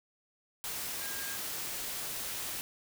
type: tone in noise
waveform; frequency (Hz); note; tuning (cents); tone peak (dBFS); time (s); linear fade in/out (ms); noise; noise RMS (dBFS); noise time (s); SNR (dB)
sine; 1621; G#6; -42; -44; 1.01-1.37; 0; white; -38; 0.64-2.61; -9
effects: none